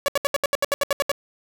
sawtooth tone bursts, 565 Hz, C#5, 33 cents sharp, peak -14 dBFS, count 12, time 0.06-1.116 s, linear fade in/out 0 ms, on 22 ms, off 72 ms, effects none

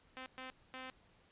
5% pulse tone bursts at uneven times, 258.8 Hz, C4, 19 cents flat, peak -34 dBFS, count 3, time 0.17-0.26 / 0.38-0.5 / 0.74-0.9 s, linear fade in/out 0 ms, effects pink hiss -68 dBFS RMS until 1.31 s + resampled to 8000 Hz

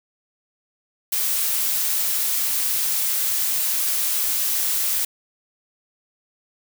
blue noise, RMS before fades -22 dBFS, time 1.12-5.05 s, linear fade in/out 5 ms, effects none

